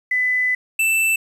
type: tone pair in turn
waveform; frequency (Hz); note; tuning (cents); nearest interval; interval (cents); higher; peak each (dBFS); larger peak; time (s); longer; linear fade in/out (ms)
sine / square; 2003 / 2656; B6 / E7; +24 / +12; perfect fourth; 488; second; -16; neither; 0.11-0.55 / 0.79-1.16; first; 5
effects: resampled to 32000 Hz + 8-bit